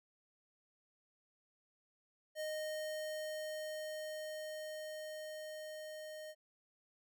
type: tone with level ramp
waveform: square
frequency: 618 Hz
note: D#5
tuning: 12 cents flat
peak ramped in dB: -39 to -47 dBFS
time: 2.35-6.35 s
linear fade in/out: 50 ms
effects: none